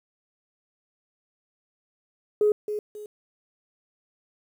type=tone with echo; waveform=sine; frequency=420 Hz; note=G#4; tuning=19 cents sharp; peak=-16 dBFS; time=2.41-2.52 s; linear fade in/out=2 ms; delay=270 ms; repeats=2; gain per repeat=-10 dB; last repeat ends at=3.06 s; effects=tanh soft clip ceiling -12 dBFS + 9-bit